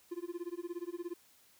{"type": "tone with tremolo", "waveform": "triangle", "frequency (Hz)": 347.4, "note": "F4", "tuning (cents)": -9, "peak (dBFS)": -33, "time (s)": [0.11, 1.14], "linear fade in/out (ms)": 10, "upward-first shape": "sine", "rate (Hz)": 17, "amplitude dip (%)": 100, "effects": ["white hiss -65 dBFS RMS until 1.59 s"]}